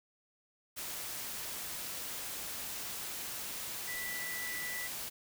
sine tone in noise, 1974 Hz, B6, 1 cent flat, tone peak -39 dBFS, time 3.87-4.88 s, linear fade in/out 20 ms, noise white, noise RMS -41 dBFS, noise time 0.76-5.1 s, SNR -1 dB, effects none

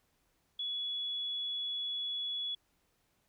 sine tone, 3390 Hz, G#7, 35 cents sharp, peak -34 dBFS, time 0.59-2.55 s, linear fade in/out 5 ms, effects pink hiss -75 dBFS RMS until 3.28 s

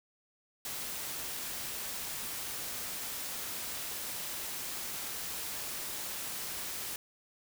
white noise, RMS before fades -39 dBFS, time 0.65-6.96 s, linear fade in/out 2 ms, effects none

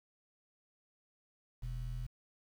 square tone with low-pass filter, 41.2 Hz, E1, in tune, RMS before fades -40 dBFS, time 1.62-2.07 s, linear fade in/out 10 ms, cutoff 110 Hz, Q 3.9, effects 10-bit

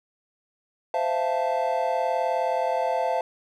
triangle chord, F major seventh, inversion second, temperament equal with one note detuned, 517.8 / 659.3 / 698.5 / 880 Hz, C5 / E5 / F5 / A5, -18 / 0 / 0 / 0 cents, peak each -26 dBFS, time 0.94-3.21 s, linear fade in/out 2 ms, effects none

